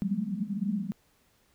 pink band-pass noise, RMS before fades -31 dBFS, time 0.02-0.92 s, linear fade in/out 0 ms, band 180 to 220 Hz, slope 96 dB/octave, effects pink hiss -67 dBFS RMS until 1.54 s

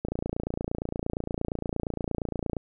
click train, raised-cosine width 2 ms, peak -16 dBFS, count 73, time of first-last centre 0.05-2.567 s, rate 28.6 Hz, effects none

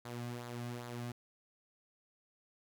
sawtooth tone with flanger, 120.5 Hz, B2, 42 cents flat, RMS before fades -43 dBFS, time 0.05-1.12 s, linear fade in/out 5 ms, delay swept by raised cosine 0.35 to 2.25 ms, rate 2.5 Hz, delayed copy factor -0.55, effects none

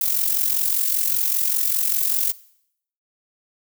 violet noise with amplitude modulation, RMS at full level -18 dBFS, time 0.01-2.32 s, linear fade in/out 5 ms, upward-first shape sine, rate 45.1 Hz, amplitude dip 65%, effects noise-tail reverb RT60 0.7 s tail -20 dB re dry

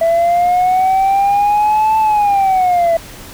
sine linear two-way sweep, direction up then down, 659.3 to 880 to 659.3 Hz, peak -7 dBFS, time 0.01-2.97 s, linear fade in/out 5 ms, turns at 1.98 s, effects tanh soft clip ceiling -8 dBFS + pink hiss -34 dBFS RMS until 3.33 s

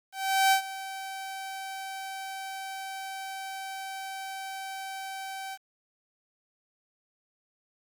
sawtooth tone with ADSR envelope, 772 Hz, G5, 27 cents flat, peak -15 dBFS, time 0.12-5.58 s, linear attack 400 ms, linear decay 94 ms, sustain -17 dB, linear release 49 ms, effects 9-bit

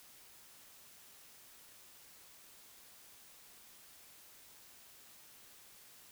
silence, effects white hiss -59 dBFS RMS until 6.11 s

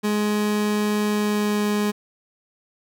30% pulse tone with pitch glide, 209.5 to 208.1 Hz, G#3 to G#3, +15 to +4 cents, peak -17 dBFS, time 0.03-1.92 s, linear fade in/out 20 ms, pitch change -11 cents, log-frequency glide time 1.06-1.67 s, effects none

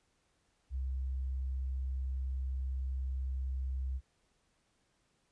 sine tone, 65.41 Hz, C2, in tune, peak -33 dBFS, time 0.7-4.01 s, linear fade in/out 50 ms, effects pink hiss -75 dBFS RMS until 5.31 s + resampled to 22050 Hz

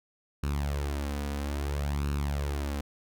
sawtooth tone with flanger, 71.5 Hz, D2, 46 cents flat, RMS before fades -31 dBFS, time 0.43-2.81 s, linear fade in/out 5 ms, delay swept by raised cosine 0.73 to 4.13 ms, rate 0.6 Hz, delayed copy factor +0.65, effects none

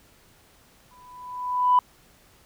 sine tone with exponential growth, 994 Hz, B5, 11 cents sharp, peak -12 dBFS, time 0.91-1.79 s, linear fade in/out 2 ms, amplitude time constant 190 ms, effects tanh soft clip ceiling -9 dBFS + pink hiss -57 dBFS RMS until 2.45 s

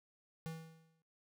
square tone with exponential decay, 162.1 Hz, E3, 29 cents flat, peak -40 dBFS, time 0.46-1.02 s, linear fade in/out 0 ms, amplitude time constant 120 ms, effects noise-tail reverb RT60 0.6 s tail -23 dB re dry

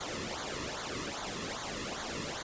pink noise with flanger, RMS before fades -38 dBFS, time 0-2.43 s, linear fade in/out 10 ms, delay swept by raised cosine 0.37 to 1.34 ms, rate 2.5 Hz, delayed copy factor -0.75, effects resampled to 16000 Hz

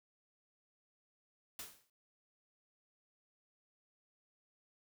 white noise with exponential decay, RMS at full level -43 dBFS, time 1.59-1.9 s, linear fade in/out 2 ms, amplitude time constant 66 ms, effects none

